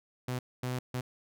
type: tone bursts at uneven times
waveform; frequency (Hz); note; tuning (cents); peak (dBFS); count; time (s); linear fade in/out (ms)
sawtooth; 126.1; B2; +36; -28; 3; 0.28-0.39 / 0.63-0.79 / 0.94-1.01; 5
effects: none